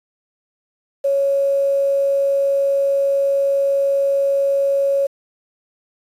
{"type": "tone with quantisation", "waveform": "sine", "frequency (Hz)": 554.4, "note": "C#5", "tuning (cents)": 0, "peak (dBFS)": -14, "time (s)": [1.04, 5.07], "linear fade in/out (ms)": 10, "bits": 7, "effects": ["resampled to 32000 Hz"]}